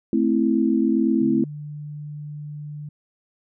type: chord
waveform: sine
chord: A minor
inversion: none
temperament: equal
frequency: 220 / 261.6 / 329.6 Hz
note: A3 / C4 / E4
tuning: 0 / 0 / 0 cents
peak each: -21 / -21 / -21 dBFS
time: 0.13-1.44 s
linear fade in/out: 2 ms
type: tone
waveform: sine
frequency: 148.4 Hz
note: D3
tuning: 18 cents sharp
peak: -31 dBFS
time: 1.21-2.89 s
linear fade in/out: 5 ms
effects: none